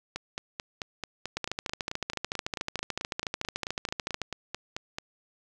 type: two click trains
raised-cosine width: 0.2 ms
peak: -16 / -13 dBFS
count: 23 / 40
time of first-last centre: 0.16-4.985 / 1.37-4.217 s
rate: 4.56 / 13.7 Hz
effects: none